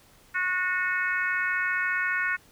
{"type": "harmonic tone", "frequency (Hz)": 365.4, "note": "F#4", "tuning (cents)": -22, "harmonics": [3, 4, 5, 6, 7], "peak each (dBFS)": [-35, -27, -29, -33, -38], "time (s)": [0.34, 2.37], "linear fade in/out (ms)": 20, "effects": ["pink hiss -57 dBFS RMS until 2.51 s"]}